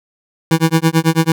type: tone with tremolo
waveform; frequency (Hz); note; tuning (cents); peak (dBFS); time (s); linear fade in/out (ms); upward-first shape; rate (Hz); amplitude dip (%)
25% pulse; 162.5; E3; -24; -4; 0.51-1.32; 2; sine; 9.1; 100
effects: none